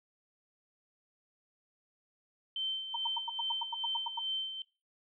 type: tone with tremolo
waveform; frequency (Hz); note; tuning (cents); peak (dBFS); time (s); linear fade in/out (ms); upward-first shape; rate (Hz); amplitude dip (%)
sine; 3100; G7; -20; -31; 2.56-4.62; 2; sine; 2.4; 60
type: tone bursts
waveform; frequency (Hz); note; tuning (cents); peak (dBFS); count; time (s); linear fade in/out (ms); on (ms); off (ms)
sine; 932.3; A#5; 0; -32; 12; 2.94-4.193; 5; 21; 91
effects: noise-tail reverb RT60 0.3 s tail -21 dB re dry